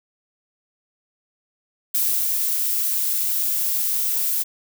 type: noise with ADSR envelope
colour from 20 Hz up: violet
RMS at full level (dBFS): -20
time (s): 1.94-4.44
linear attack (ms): 10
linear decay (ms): 330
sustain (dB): -2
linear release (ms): 23
effects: none